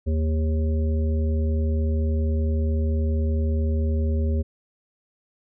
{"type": "harmonic tone with a mistuned harmonic", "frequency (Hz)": 77.78, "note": "D#2", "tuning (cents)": 0, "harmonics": [1, 3, 5, 7], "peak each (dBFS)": [-20, -30, -34, -37], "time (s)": [0.06, 4.43], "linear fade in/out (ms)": 20, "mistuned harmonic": 5, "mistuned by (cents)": 44, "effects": []}